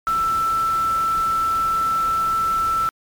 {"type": "tone in noise", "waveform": "sine", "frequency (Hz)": 1330, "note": "E6", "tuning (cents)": 15, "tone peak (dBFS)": -17, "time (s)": [0.07, 2.89], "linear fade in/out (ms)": 0, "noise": "pink", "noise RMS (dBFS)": -35, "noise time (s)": [0.07, 2.89], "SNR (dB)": 15, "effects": ["MP3 96 kbps"]}